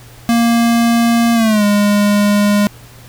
square tone with pitch glide, 233.3 to 205.5 Hz, A#3 to G#3, +2 to -18 cents, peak -10 dBFS, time 0.29-2.67 s, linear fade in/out 0 ms, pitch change -220 cents, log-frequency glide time 1.34-1.64 s, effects added 120 Hz sine -39 dBFS peak until 3.08 s + pink hiss -41 dBFS RMS until 3.08 s

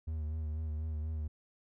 triangle tone with vibrato, 77.78 Hz, D#2, in tune, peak -32 dBFS, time 0.07-1.28 s, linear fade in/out 10 ms, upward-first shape sine, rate 4.1 Hz, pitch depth 42 cents each way, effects none

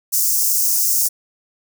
white high-pass noise, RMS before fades -17 dBFS, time 0.12-1.09 s, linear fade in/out 20 ms, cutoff 5300 Hz, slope 48 dB/octave, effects none

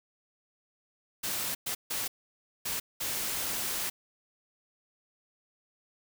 white noise bursts at uneven times, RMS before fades -33 dBFS, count 5, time 1.23-1.55 / 1.66-1.75 / 1.9-2.08 / 2.65-2.8 / 3-3.9 s, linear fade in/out 10 ms, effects none

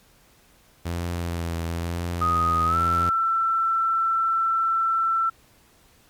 sawtooth tone with vibrato, 85 Hz, F2, 46 cents flat, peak -22 dBFS, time 0.85-3.1 s, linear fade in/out 10 ms, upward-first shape triangle, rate 1 Hz, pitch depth 37 cents each way
sine tone with pitch glide, 1249 to 1338.6 Hz, D#6 to E6, +6 to +26 cents, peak -19 dBFS, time 2.21-5.3 s, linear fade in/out 10 ms, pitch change +120 cents, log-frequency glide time 2.66-2.77 s
effects pink hiss -57 dBFS RMS until 6.09 s + MP3 96 kbps

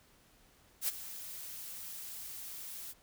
blue noise with ADSR envelope, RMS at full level -31 dBFS, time 0.81-2.94 s, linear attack 70 ms, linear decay 25 ms, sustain -14 dB, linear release 35 ms, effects pink hiss -65 dBFS RMS until 3.02 s

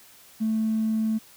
triangle tone with tanh clipping, 220 Hz, A3, in tune, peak -21 dBFS, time 0.4-1.19 s, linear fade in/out 20 ms, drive 1 dB, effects white hiss -52 dBFS RMS until 1.36 s

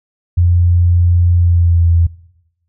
sine tone with pitch glide, 87.31 to 84.48 Hz, F2 to E2, 0 to +43 cents, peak -7 dBFS, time 0.37-2.07 s, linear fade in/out 10 ms, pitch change -57 cents, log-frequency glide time 1.35-1.88 s, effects noise-tail reverb RT60 0.9 s tail -22 dB re dry

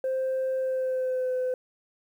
sine tone with pitch glide, 523.3 to 508.7 Hz, C5 to C5, 0 to -49 cents, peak -23 dBFS, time 0.04-1.54 s, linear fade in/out 2 ms, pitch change -49 cents, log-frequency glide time 0.58-1.32 s, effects tanh soft clip ceiling -23 dBFS + 10-bit

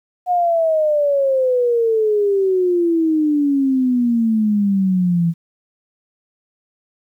sine exponential sweep, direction down, 728 to 164.81 Hz, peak -13 dBFS, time 0.26-5.34 s, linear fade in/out 50 ms, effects 9-bit

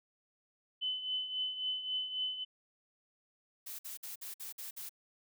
sine tone with tremolo, 3025 Hz, F#7, 38 cents sharp, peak -31 dBFS, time 0.81-2.45 s, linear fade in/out 20 ms, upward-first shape triangle, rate 3.7 Hz, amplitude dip 70%
blue noise bursts, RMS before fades -44 dBFS, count 7, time 3.66-4.894 s, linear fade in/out 10 ms, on 130 ms, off 54 ms
effects none

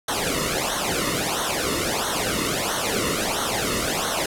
pink noise with flanger, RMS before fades -24 dBFS, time 0.08-4.26 s, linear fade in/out 5 ms, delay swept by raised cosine 0.4 to 1.28 ms, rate 1.5 Hz, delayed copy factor -0.85, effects low-pass 12000 Hz 12 dB/octave

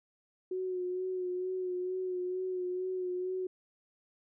sine tone with vibrato, 366.8 Hz, F#4, 15 cents flat, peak -32 dBFS, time 0.51-3.47 s, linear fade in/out 5 ms, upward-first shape sine, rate 2.2 Hz, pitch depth 29 cents each way, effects none

